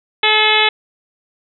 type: harmonic tone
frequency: 430 Hz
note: A4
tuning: 40 cents flat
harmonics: 1 / 2 / 3 / 4 / 5 / 6 / 7 / 8 / 9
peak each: -21 / -18 / -23 / -21 / -17 / -18 / -20 / -17 / -22 dBFS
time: 0.23-0.69 s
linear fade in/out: 5 ms
effects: none